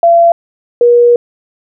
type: tone pair in turn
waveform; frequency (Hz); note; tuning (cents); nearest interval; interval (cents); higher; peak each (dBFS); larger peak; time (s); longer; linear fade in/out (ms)
sine; 680 / 479.2; F5 / A#4; -46 / +48; tritone; 606; first; -3; neither; 0.03-0.32 / 0.81-1.16; second; 2
effects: none